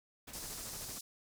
pink noise with tremolo, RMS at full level -48 dBFS, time 0.27-0.99 s, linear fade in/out 10 ms, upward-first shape square, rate 13 Hz, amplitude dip 40%
pink band-pass noise, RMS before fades -46 dBFS, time 0.33-1.01 s, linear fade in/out 5 ms, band 4800 to 14000 Hz, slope 24 dB/octave
effects none

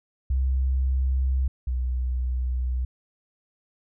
sine tone pair in turn, 65.41 / 62.67 Hz, C2 / B1, 0 / +26 cents, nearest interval minor second, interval 74 cents, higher first, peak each -20 / -23 dBFS, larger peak first, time 0.3-1.48 / 1.67-2.85 s, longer neither, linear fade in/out 5 ms, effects none

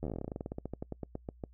slowing click train, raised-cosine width 2 ms, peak -24 dBFS, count 27, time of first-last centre 0.03-1.438 s, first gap 11 ms, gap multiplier 1.11, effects noise-tail reverb RT60 0.1 s tail -26 dB re dry + added 60 Hz sine -55 dBFS peak until 1.53 s

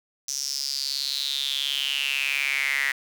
sawtooth tone with high-pass filter sweep, 138.59 Hz, C#3, in tune, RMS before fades -27 dBFS, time 0.28-2.92 s, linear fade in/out 5 ms, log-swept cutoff 5900 to 1900 Hz, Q 8, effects none

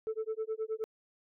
sine tone with tremolo, 440 Hz, A4, in tune, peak -28 dBFS, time 0.07-0.84 s, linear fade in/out 0 ms, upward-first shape sine, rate 9.5 Hz, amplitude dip 100%, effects tanh soft clip ceiling -29 dBFS

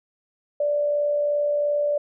sine tone with amplitude modulation, 585 Hz, D5, 7 cents flat, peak -18 dBFS, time 0.6-1.98 s, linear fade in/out 5 ms, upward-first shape sine, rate 62.9 Hz, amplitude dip 30%, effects none

